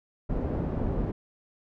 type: low-pass noise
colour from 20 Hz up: pink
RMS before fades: -29 dBFS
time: 0.29-1.12 s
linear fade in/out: 10 ms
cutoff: 500 Hz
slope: 12 dB/octave
effects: none